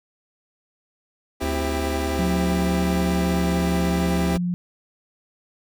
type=chord; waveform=25% pulse; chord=C major; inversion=none; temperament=equal with one note detuned; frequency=261.6 / 329.6 / 397.7 Hz; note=C4 / E4 / G4; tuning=0 / 0 / +25 cents; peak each=-25 dBFS; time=1.4-4.38 s; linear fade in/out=20 ms
type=tone with vibrato; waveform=square; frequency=74.2 Hz; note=D2; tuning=18 cents sharp; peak=-27 dBFS; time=1.42-4.37 s; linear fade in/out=0 ms; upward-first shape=triangle; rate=16 Hz; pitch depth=79 cents each way
type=tone with pitch glide; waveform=sine; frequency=180 to 176.81 Hz; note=F#3 to F3; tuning=-47 to +22 cents; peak=-21 dBFS; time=2.19-4.54 s; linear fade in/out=0 ms; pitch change=-31 cents; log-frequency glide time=3.11-3.49 s
effects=none

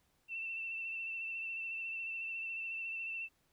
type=tone with vibrato; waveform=sine; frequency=2680 Hz; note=E7; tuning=28 cents sharp; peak=-38 dBFS; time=0.28-3.29 s; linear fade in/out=50 ms; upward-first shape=sine; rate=14 Hz; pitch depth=28 cents each way; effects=pink hiss -75 dBFS RMS until 3.52 s

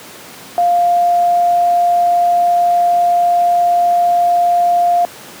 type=tone; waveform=sine; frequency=700 Hz; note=F5; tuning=4 cents sharp; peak=-9 dBFS; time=0.58-5.05 s; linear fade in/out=0 ms; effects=pink hiss -34 dBFS RMS until 5.4 s + high-pass 200 Hz 12 dB/octave

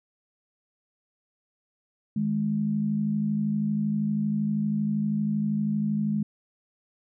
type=tone pair together; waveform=sine; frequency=157.32 / 210 Hz; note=D#3 / G#3; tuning=+19 / +19 cents; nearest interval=perfect fourth; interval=500 cents; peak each=-30 / -24 dBFS; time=2.16-6.23 s; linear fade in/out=5 ms; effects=none

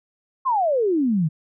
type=exponential sweep; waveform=sine; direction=down; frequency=1100 to 146.83 Hz; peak=-17 dBFS; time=0.45-1.29 s; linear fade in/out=20 ms; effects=none

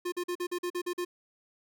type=tone bursts; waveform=square; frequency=354.3 Hz; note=F4; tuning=25 cents sharp; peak=-31 dBFS; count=9; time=0.05-1.05 s; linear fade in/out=10 ms; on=72 ms; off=44 ms; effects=none

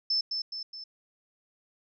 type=tone with echo; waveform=sine; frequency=5274 Hz; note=E8; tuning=in tune; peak=-24 dBFS; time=0.1-0.21 s; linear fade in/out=5 ms; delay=210 ms; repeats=3; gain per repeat=-5 dB; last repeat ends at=0.84 s; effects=none

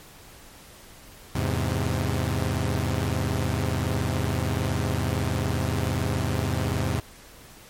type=chord; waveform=sawtooth; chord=E augmented; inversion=none; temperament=equal; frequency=82.41 / 103.83 / 130.81 Hz; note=E2 / G#2 / B#2; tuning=0 / 0 / 0 cents; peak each=-24 dBFS; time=1.35-7 s; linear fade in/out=5 ms; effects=pink hiss -48 dBFS RMS until 7.69 s + MP3 64 kbps

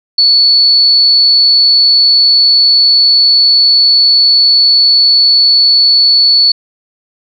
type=tone; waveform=sine; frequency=4435 Hz; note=C#8; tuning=in tune; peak=-4 dBFS; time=0.18-6.52 s; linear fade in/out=5 ms; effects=none

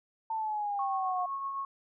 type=exponential sweep; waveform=sine; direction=down; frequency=898 to 718 Hz; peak=-30 dBFS; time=0.3-1.26 s; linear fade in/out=5 ms
type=tone with tremolo; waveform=sine; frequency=1096 Hz; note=C#6; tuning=20 cents flat; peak=-31 dBFS; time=0.79-1.65 s; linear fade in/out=2 ms; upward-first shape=triangle; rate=7.8 Hz; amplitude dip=40%
effects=none

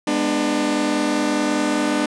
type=chord; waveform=sawtooth; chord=G# diminished; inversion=none; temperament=just; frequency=207.7 / 249.2 / 299 Hz; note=G#3 / B3 / D4; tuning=0 / +16 / +31 cents; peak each=-22 / -20 / -16 dBFS; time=0.07-2.06 s; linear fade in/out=5 ms; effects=resampled to 22050 Hz

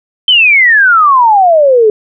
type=exponential sweep; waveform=sine; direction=down; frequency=3136 to 415.1 Hz; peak=-3 dBFS; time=0.28-1.9 s; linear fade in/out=2 ms; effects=none

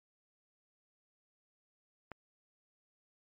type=click; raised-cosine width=0.5 ms; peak=-28 dBFS; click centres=2.117 s; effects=MP3 32 kbps

